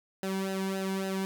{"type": "tone with flanger", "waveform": "sawtooth", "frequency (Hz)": 192, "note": "G3", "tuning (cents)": -36, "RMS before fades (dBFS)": -32, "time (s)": [0.23, 1.25], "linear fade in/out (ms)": 0, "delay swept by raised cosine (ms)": [0.88, 1.61], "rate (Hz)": 3.6, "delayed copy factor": -0.75, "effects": []}